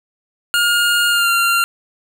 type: tone with pitch glide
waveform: 25% pulse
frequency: 1419 to 1385 Hz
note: F6 to F6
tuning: +27 to -15 cents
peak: -9 dBFS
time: 0.54-1.64 s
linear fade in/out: 0 ms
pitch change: -42 cents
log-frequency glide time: 1.09-1.3 s
effects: none